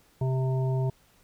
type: harmonic tone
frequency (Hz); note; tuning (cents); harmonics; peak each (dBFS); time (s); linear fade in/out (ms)
130.81; C3; 0; 1 / 3 / 5 / 7; -24 / -34 / -38 / -41; 0.21-0.9; 5
effects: pink hiss -62 dBFS RMS until 1.23 s